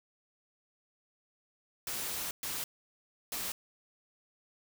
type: noise bursts at uneven times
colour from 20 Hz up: white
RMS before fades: -37 dBFS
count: 3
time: 1.87-2.31 / 2.43-2.64 / 3.32-3.52 s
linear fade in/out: 2 ms
effects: none